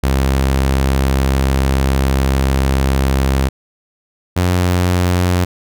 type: tone pair in turn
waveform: sawtooth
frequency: 67 / 89.72 Hz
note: C2 / F2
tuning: +42 / +47 cents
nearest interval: perfect fourth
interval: 505 cents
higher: second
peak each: -8 dBFS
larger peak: neither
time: 0.03-3.49 / 4.36-5.45 s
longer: first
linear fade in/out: 10 ms
effects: none